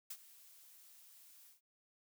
blue noise with ADSR envelope, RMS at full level -44 dBFS, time 0.1-1.61 s, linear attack 7 ms, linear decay 56 ms, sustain -17 dB, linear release 130 ms, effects none

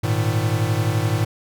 square chord, Ab suspended second, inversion none, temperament equal with one note detuned, 104.85 / 116.54 / 155.56 Hz, Ab2 / Bb2 / Eb3, +17 / 0 / 0 cents, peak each -22 / -23 / -27 dBFS, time 0.03-1.25 s, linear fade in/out 10 ms, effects none

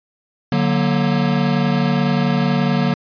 square chord, D augmented, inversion none, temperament equal with one note detuned, 146.83 / 185 / 236.5 Hz, D3 / F#3 / A#3, 0 / 0 / +25 cents, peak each -20 dBFS, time 0.52-2.94 s, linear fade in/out 2 ms, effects resampled to 11025 Hz

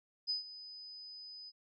sine tone with ADSR envelope, 5000 Hz, D#8, 8 cents sharp, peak -31 dBFS, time 0.27-1.52 s, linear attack 29 ms, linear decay 130 ms, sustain -16 dB, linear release 38 ms, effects none

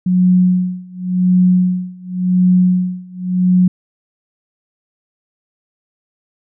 sine tone with tremolo, 182 Hz, F#3, 28 cents flat, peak -7 dBFS, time 0.06-3.68 s, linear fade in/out 5 ms, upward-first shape sine, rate 0.91 Hz, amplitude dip 95%, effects none

